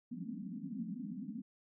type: band-pass noise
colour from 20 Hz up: white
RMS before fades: -43 dBFS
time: 0.11-1.42 s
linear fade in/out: 10 ms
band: 170 to 270 Hz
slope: 96 dB/octave
effects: none